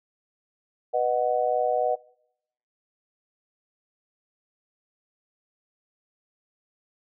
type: chord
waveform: sine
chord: B major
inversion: none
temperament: just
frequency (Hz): 493.9 / 617.4 / 740.8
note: B4 / D#5 / F#5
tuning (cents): 0 / -14 / +2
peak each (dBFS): -26 / -25 / -25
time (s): 0.93-1.96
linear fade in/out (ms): 20
effects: noise-tail reverb RT60 0.8 s tail -24 dB re dry